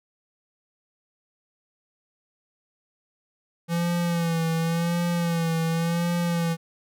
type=tone with vibrato; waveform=square; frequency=168.2 Hz; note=E3; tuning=35 cents sharp; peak=-23 dBFS; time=3.68-6.57 s; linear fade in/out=50 ms; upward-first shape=sine; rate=0.91 Hz; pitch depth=49 cents each way; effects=none